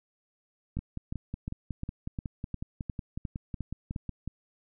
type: two click trains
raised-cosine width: 5 ms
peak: -22 / -21 dBFS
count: 20 / 10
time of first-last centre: 0.79-4.276 / 0.77-3.961 s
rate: 5.45 / 2.82 Hz
effects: none